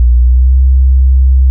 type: tone with pitch glide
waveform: sine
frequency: 60.1 to 65.16 Hz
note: B1 to C2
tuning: -46 to -7 cents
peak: -3 dBFS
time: 0-1.5 s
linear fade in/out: 0 ms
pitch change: +139 cents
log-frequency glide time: 0.15-0.58 s
effects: none